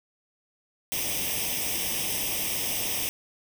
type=noise with comb filter; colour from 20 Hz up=white; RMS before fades=-29 dBFS; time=0.92-3.09 s; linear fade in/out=0 ms; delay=0.35 ms; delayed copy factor=+0.8; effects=none